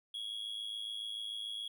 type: tone with amplitude modulation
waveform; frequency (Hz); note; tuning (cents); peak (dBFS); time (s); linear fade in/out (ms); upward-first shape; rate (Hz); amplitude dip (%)
triangle; 3322; G#7; 0; -34; 0.14-1.68; 5; sine; 107; 70
effects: none